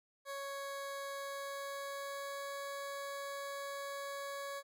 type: tone with pitch glide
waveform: 20% pulse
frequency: 555 to 559.2 Hz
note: C#5 to C#5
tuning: +2 to +15 cents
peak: -36 dBFS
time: 0.25-4.63 s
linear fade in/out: 50 ms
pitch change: +13 cents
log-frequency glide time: 1.11-2.54 s
effects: none